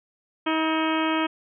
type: harmonic tone with a mistuned harmonic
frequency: 318.2 Hz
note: D#4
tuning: 39 cents sharp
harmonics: 1 / 2 / 3 / 4 / 5 / 6 / 7 / 8 / 9 / 10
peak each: -24 / -31 / -29 / -30 / -35 / -37 / -35 / -34 / -38 / -35 dBFS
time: 0.46-1.27 s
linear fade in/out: 10 ms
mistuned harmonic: 6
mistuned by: -49 cents
effects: none